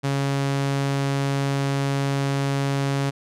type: tone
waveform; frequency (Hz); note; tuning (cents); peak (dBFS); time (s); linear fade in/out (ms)
sawtooth; 138.59; C#3; 0; -17; 0.03-3.11; 20
effects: low-pass 9000 Hz 12 dB/octave